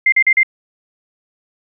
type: tone bursts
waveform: sine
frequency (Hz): 2093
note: C7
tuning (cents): 0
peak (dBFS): -8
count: 4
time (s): 0.06-0.432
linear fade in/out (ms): 5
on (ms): 63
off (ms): 40
effects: none